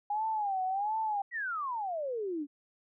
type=tone with vibrato; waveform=sine; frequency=812 Hz; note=G#5; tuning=39 cents flat; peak=-29 dBFS; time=0.1-1.22 s; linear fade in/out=5 ms; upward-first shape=sine; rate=1.4 Hz; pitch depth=150 cents each way
type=exponential sweep; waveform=sine; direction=down; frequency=1975.5 to 276.1 Hz; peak=-32 dBFS; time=1.31-2.47 s; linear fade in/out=50 ms
effects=none